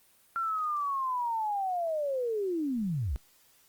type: linear sweep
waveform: sine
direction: down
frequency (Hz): 1373 to 51.91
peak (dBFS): -28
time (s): 0.36-3.16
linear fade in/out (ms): 0
effects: white hiss -63 dBFS RMS until 3.68 s + Opus 24 kbps